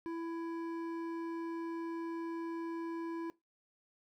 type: tone with hard clipping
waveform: triangle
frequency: 332.5 Hz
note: E4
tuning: 15 cents sharp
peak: -39 dBFS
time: 0.06-3.3 s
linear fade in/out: 0 ms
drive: 14 dB
effects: noise-tail reverb RT60 0.2 s tail -20 dB re dry